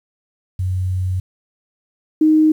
sine tone pair in turn, 92.5 / 311.1 Hz, F#2 / D#4, 0 / 0 cents, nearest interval octave + major sixth, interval 2100 cents, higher second, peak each -17 / -9 dBFS, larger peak second, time 0.59-1.2 / 2.21-2.52 s, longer first, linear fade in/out 5 ms, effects 8-bit

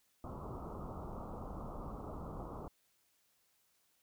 pink low-pass noise, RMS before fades -45 dBFS, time 0.24-2.68 s, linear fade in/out 2 ms, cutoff 1300 Hz, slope 96 dB/octave, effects white hiss -75 dBFS RMS until 4.02 s

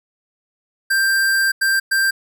square tone bursts at uneven times, 1579 Hz, G6, 12 cents sharp, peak -15 dBFS, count 3, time 0.9-1.52 / 1.61-1.8 / 1.91-2.11 s, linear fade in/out 10 ms, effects none

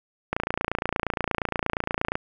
click train, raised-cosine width 0.5 ms, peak -9 dBFS, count 53, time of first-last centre 0.33-2.155 s, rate 28.5 Hz, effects none

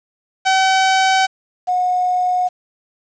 sawtooth / sine tone pair in turn, 762 / 726.9 Hz, G5 / F#5, -49 / -31 cents, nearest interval minor second, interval 82 cents, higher first, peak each -8 / -14 dBFS, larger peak first, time 0.45-1.27 / 1.67-2.49 s, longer neither, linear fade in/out 20 ms, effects resampled to 16000 Hz + 7-bit

